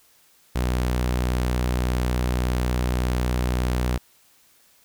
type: tone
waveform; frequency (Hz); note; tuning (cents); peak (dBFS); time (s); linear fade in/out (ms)
sawtooth; 61.74; B1; 0; -17; 0.55-3.98; 10
effects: white hiss -58 dBFS RMS until 4.84 s